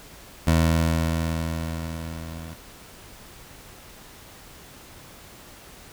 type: tone with level ramp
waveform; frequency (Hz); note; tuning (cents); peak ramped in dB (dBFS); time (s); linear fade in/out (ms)
20% pulse; 81.6; E2; -17; -11 to -31; 0.47-2.54; 5
effects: pink hiss -46 dBFS RMS until 5.92 s